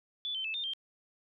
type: tone with pitch steps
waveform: sine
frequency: 3467 / 3088 / 2621 / 3622 / 3167 Hz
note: A7 / G7 / E7 / A7 / G7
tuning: -26 / -27 / -11 / +49 / +17 cents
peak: -33 dBFS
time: 0.25-0.735 s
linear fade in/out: 0 ms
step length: 97 ms
effects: none